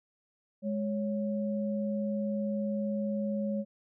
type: tone pair together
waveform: sine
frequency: 207.7 / 554.5 Hz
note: G#3 / C#5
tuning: 0 / 0 cents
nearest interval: octave + perfect fourth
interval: 1700 cents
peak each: -30 / -35 dBFS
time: 0.62-3.65 s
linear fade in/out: 50 ms
effects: none